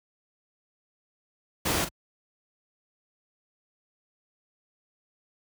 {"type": "noise with echo", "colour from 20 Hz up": "pink", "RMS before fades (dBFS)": -26, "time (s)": [1.65, 1.85], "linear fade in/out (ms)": 10, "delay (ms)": 41, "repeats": 1, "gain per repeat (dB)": -10, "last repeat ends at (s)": 1.891, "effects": ["high-pass 60 Hz 12 dB/octave"]}